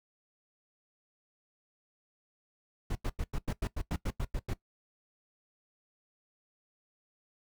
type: noise bursts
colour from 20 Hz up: brown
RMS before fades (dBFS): -32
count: 12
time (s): 2.9-4.537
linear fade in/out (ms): 5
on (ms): 53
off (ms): 91
effects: noise-tail reverb RT60 0.1 s tail -18 dB re dry